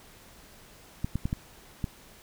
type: clicks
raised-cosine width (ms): 5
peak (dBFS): -16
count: 5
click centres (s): 1.045 / 1.156 / 1.255 / 1.329 / 1.842
effects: pink hiss -53 dBFS RMS until 2.22 s